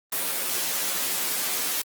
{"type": "noise with comb filter", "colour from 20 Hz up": "white", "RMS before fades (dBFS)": -27, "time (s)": [0.12, 1.82], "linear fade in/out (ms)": 5, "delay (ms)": 11, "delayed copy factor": 0.9, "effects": ["high-pass 200 Hz 12 dB/octave", "Opus 24 kbps"]}